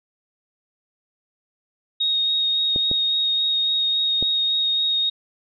sine tone with vibrato, 3738 Hz, A#7, 4 cents sharp, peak -18 dBFS, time 2-5.1 s, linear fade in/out 10 ms, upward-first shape sine, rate 3.6 Hz, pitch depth 10 cents each way
clicks, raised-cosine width 2 ms, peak -15 dBFS, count 3, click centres 2.761 / 2.914 / 4.226 s
effects none

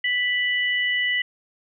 sine tone pair together, 1975.5 / 2958 Hz, B6 / F#7, 0 / -1 cents, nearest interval perfect fifth, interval 699 cents, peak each -21 / -26 dBFS, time 0.04-1.22 s, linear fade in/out 5 ms, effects none

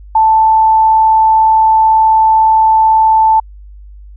sine tone, 881 Hz, A5, 2 cents sharp, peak -5 dBFS, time 0.15-3.4 s, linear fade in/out 5 ms, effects added 50 Hz sine -31 dBFS peak until 4.16 s

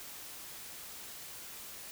silence, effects white hiss -47 dBFS RMS until 1.91 s

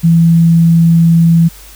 sine tone, 166.5 Hz, E3, 18 cents sharp, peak -4 dBFS, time 0.03-1.49 s, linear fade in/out 20 ms, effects added 50 Hz sine -36 dBFS peak until 1.75 s + white hiss -37 dBFS RMS until 1.75 s

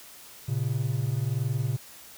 triangle tone pair together, 114.9 / 136.22 Hz, A#2 / C#3, -25 / -30 cents, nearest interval minor third, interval 295 cents, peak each -26 dBFS, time 0.48-1.77 s, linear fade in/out 10 ms, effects white hiss -48 dBFS RMS until 2.17 s

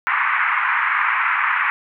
pink band-pass noise, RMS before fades -19 dBFS, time 0.07-1.7 s, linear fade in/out 0 ms, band 990 to 2300 Hz, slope 48 dB/octave, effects none

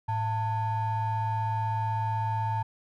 triangle ring-modulated tone, 392 Hz, G4, in tune, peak -21 dBFS, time 0.08-2.63 s, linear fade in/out 10 ms, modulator 500 Hz, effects none

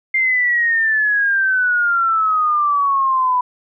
sine exponential sweep, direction down, 2108 to 987.8 Hz, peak -13 dBFS, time 0.14-3.41 s, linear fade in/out 5 ms, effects none

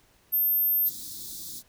sine tone, 13290 Hz, G#9, in tune, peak -21 dBFS, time 0.32-0.9 s, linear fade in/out 20 ms
white band-stop noise, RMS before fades -39 dBFS, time 0.84-1.63 s, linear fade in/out 50 ms, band 360 to 3500 Hz, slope 96 dB/octave
effects pink hiss -62 dBFS RMS until 1.68 s

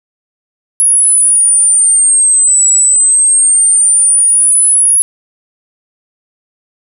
sine exponential two-way sweep, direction down then up, 10548 to 7800 to 10548 Hz, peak -5 dBFS, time 0.8-5.02 s, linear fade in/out 0 ms, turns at 2.69 s, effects none

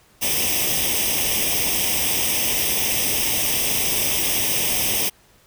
white noise with comb filter, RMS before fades -21 dBFS, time 0.21-5.1 s, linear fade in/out 20 ms, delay 0.35 ms, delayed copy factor +0.8, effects pink hiss -55 dBFS RMS until 5.46 s

